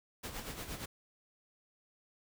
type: noise with tremolo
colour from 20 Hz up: pink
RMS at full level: -41 dBFS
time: 0.23-0.86 s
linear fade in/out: 10 ms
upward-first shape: sine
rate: 8.6 Hz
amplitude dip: 60%
effects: none